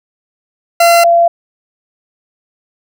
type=tone pair in turn; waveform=40% pulse / sine; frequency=683 / 683 Hz; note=F5 / F5; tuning=-39 / -39 cents; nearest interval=unison; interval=0 cents; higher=neither; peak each=-4 / -5 dBFS; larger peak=first; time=0.8-1.04 / 1.04-1.28 s; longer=neither; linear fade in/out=5 ms; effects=none